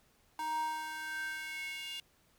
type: tone with high-pass filter sweep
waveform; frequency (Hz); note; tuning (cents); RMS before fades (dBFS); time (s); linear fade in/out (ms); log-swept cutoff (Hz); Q
square; 312.5; D#4; +8; -39; 0.39-2; 2; 790 to 2900; 5.2
effects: pink hiss -69 dBFS RMS until 2.38 s